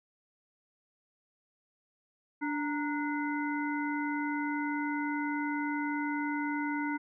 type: harmonic tone with a mistuned harmonic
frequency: 292.5 Hz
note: D4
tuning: 7 cents flat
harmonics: 1 / 3 / 5 / 7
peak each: -32 / -37 / -39 / -40 dBFS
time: 2.41-6.98 s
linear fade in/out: 20 ms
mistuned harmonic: 3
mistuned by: +93 cents
effects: none